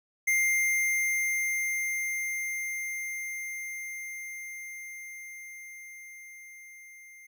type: tone with level ramp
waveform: square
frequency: 2100 Hz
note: C7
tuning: 6 cents sharp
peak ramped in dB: -23 to -49 dBFS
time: 0.27-7.27 s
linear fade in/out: 10 ms
effects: none